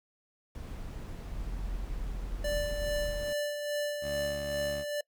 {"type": "noise", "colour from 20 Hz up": "brown", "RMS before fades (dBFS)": -41, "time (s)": [0.55, 3.33], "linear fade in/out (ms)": 2}
{"type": "tone", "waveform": "sine", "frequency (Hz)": 43.15, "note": "F1", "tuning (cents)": -20, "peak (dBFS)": -34, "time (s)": [1.32, 3.21], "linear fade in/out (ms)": 0}
{"type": "tone with tremolo", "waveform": "square", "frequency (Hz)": 587.3, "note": "D5", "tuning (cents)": 0, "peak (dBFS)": -30, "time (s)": [2.44, 5.01], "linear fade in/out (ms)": 5, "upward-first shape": "sine", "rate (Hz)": 2.4, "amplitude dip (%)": 45}
{"type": "tone with vibrato", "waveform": "15% pulse", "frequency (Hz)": 71.3, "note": "C#2", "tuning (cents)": 49, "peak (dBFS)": -33, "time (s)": [4.01, 4.85], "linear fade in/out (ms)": 50, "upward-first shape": "triangle", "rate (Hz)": 18, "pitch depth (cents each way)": 19}
{"effects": ["noise-tail reverb RT60 0.1 s tail -24 dB re dry"]}